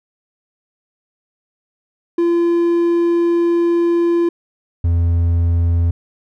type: tone pair in turn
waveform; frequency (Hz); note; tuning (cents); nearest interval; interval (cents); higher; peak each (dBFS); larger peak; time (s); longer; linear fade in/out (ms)
triangle; 341.9 / 84.98; F4 / F2; -37 / -47; 2 octaves; 2410; first; -10; neither; 2.18-4.29 / 4.84-5.91; first; 5
effects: none